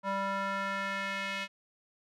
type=tone with band-pass filter sweep; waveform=square; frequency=196 Hz; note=G3; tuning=in tune; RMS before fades=-34 dBFS; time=0.03-1.48 s; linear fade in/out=50 ms; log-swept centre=1000 to 2500 Hz; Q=1.8; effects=none